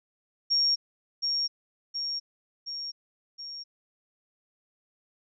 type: tone with echo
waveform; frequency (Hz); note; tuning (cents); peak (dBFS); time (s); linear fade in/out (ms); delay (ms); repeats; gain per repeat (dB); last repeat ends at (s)
sine; 5550; F8; -12; -21; 0.5-0.76; 20; 720; 4; -4; 3.64
effects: none